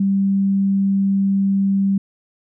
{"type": "tone", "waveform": "sine", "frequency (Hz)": 196, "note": "G3", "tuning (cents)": 0, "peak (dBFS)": -14, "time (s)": [0, 1.98], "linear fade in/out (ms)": 5, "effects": []}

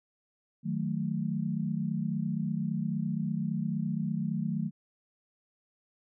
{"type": "chord", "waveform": "sine", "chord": "D# diminished", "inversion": "none", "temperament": "equal with one note detuned", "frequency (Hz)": [156.28, 185, 220], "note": ["D#3", "F#3", "A3"], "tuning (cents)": [8, 0, 0], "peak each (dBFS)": -33, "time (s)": [0.63, 4.71], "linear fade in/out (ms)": 50, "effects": []}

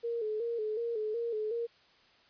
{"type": "tone with vibrato", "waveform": "sine", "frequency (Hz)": 448.1, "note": "A4", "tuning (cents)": 32, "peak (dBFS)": -31, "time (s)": [0.03, 1.67], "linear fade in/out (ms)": 20, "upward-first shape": "square", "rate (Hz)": 2.7, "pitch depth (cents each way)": 74, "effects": ["white hiss -63 dBFS RMS until 2.29 s", "resampled to 11025 Hz"]}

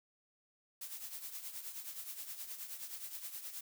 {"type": "noise with tremolo", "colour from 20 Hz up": "blue", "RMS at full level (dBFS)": -43, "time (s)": [0.81, 3.61], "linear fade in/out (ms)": 5, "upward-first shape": "triangle", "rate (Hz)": 9.5, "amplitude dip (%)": 70, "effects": []}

